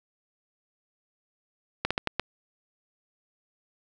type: slowing click train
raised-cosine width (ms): 0.3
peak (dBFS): -9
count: 5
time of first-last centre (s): 1.85-2.196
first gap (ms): 56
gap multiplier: 1.3
effects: none